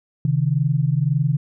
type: tone pair together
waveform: sine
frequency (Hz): 133.71 / 155.56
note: C3 / D#3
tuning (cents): +38 / 0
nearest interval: minor third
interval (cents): 262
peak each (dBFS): -19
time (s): 0.25-1.37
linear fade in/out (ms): 2
effects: none